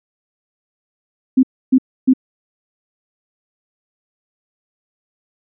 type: tone bursts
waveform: sine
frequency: 260 Hz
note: C4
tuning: 11 cents flat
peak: -7 dBFS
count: 3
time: 1.37-2.136 s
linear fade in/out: 10 ms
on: 62 ms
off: 290 ms
effects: none